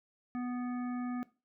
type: harmonic tone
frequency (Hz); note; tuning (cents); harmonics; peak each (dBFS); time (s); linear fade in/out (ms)
246.9; B3; 0; 1 / 3 / 5 / 7 / 9; -34 / -46 / -48 / -53 / -58; 0.35-1.23; 0
effects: noise-tail reverb RT60 0.3 s tail -18 dB re dry